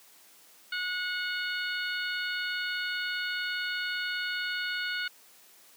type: harmonic tone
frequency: 729 Hz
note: F#5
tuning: 26 cents flat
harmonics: 2 / 3 / 4 / 5 / 6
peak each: -32 / -39 / -38 / -42 / -40 dBFS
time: 0.72-5.08 s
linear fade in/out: 5 ms
effects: white hiss -57 dBFS RMS until 5.76 s + high-pass 200 Hz 12 dB/octave